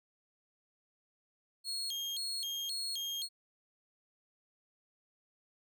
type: tone with vibrato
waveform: 35% pulse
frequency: 3730 Hz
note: A#7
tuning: in tune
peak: -34 dBFS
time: 1.64-3.29 s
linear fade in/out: 50 ms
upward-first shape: square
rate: 1.9 Hz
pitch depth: 250 cents each way
effects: none